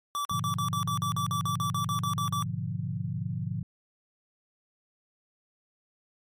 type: tone bursts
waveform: square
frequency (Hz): 1158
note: D6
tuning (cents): -25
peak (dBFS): -29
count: 16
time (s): 0.15-2.425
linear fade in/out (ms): 0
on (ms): 100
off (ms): 45
type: chord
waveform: sine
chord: G# diminished seventh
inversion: none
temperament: equal with one note detuned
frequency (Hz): 103.83 / 123.11 / 146.83 / 174.61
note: G#2 / B2 / D3 / F3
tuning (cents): 0 / -5 / 0 / 0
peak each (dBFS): -35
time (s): 0.31-3.63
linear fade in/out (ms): 5
effects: MP3 64 kbps